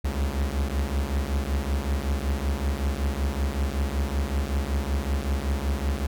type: beating tone pair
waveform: 45% pulse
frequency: 67.6 / 72.9 Hz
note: C#2 / D2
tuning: -43 / -12 cents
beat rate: 5.3 Hz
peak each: -26 / -28 dBFS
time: 0.04-6.07 s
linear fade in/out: 10 ms
effects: none